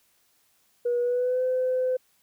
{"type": "tone with pitch glide", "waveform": "sine", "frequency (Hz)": [483, 510.5], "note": ["B4", "C5"], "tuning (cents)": [-39, -43], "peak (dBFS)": -21, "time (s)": [0.85, 1.97], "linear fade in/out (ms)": 10, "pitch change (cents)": 96, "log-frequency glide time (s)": [1, 1.43], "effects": ["tanh soft clip ceiling -18 dBFS", "white hiss -66 dBFS RMS until 2.22 s"]}